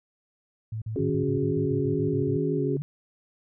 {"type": "tone bursts", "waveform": "sine", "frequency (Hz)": 110, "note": "A2", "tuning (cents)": 0, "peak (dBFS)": -29, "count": 12, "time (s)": [0.72, 2.369], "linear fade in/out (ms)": 5, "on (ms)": 98, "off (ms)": 43}
{"type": "chord", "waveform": "sine", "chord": "C# suspended fourth", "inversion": "none", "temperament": "just", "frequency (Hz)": [277.2, 369.6, 415.8], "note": ["C#4", "F#4", "G#4"], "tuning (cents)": [0, -2, 2], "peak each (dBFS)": -29, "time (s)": [0.96, 2.77], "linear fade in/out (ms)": 2}
{"type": "tone with vibrato", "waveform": "sine", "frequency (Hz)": 148.6, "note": "D3", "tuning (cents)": 21, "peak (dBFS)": -28, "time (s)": [0.99, 2.82], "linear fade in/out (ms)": 0, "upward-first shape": "square", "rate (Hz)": 2.2, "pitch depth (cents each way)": 75}
{"effects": []}